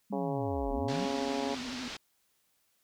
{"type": "linear two-way sweep", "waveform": "sine", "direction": "down then up", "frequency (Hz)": [209.6, 36.21, 208.3], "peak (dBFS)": -35, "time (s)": [0.1, 1.06], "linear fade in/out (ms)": 10, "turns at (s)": 0.72}
{"type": "harmonic tone", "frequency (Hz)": 138.4, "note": "C#3", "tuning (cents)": -2, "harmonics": [2, 3, 4, 5, 6, 7, 8], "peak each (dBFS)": [-36, -37, -38, -40, -40, -45, -52], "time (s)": [0.12, 1.55], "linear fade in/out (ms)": 10}
{"type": "tone with vibrato", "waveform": "sine", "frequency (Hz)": 252, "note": "B3", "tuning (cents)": 35, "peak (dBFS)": -38, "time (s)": [0.71, 1.88], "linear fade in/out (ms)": 0, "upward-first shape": "sine", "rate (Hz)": 12, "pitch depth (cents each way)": 67}
{"type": "low-pass noise", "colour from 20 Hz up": "white", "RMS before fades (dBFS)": -42, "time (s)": [0.88, 1.97], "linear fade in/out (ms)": 5, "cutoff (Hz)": 5200, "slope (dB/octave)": 24}
{"effects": ["white hiss -73 dBFS RMS until 2.83 s"]}